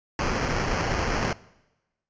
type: noise with sample-and-hold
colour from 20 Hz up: pink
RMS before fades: -26 dBFS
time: 0.19-1.33 s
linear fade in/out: 2 ms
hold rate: 3675 Hz
effects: noise-tail reverb RT60 1.0 s tail -21 dB re dry + resampled to 16000 Hz